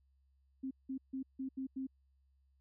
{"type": "tone bursts at uneven times", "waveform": "sine", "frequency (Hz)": 264.9, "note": "C4", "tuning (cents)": 22, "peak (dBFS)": -37, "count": 6, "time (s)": [[0.63, 0.71], [0.89, 0.98], [1.13, 1.23], [1.39, 1.49], [1.57, 1.67], [1.76, 1.87]], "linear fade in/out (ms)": 10, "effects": ["added 67 Hz sine -69 dBFS peak until 2.6 s"]}